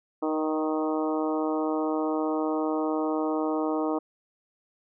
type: harmonic tone with a mistuned harmonic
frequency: 155.7 Hz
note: D#3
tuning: 2 cents sharp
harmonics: 2 / 3 / 4 / 5 / 6 / 7 / 8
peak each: -27 / -31 / -33 / -35 / -37 / -38 / -39 dBFS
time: 0.22-3.99 s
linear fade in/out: 10 ms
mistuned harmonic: 3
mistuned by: +15 cents
effects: none